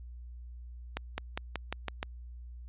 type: accelerating click train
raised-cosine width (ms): 0.3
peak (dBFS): -17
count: 7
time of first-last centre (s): 0.97-2.029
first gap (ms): 210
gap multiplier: 0.93
effects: added 60 Hz sine -43 dBFS peak until 2.68 s + resampled to 8000 Hz